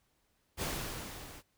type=noise with level ramp; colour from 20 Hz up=pink; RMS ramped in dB=-34 to -51 dBFS; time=0.57-1.43 s; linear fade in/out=50 ms; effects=pink hiss -75 dBFS RMS until 1.57 s